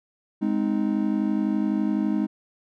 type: chord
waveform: triangle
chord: Ab major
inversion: none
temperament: just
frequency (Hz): 207.7 / 259.6 / 311.5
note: Ab3 / C4 / Eb4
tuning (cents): 0 / -13 / +2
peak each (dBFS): -22 / -26 / -24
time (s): 0.41-2.27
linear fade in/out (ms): 20
effects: none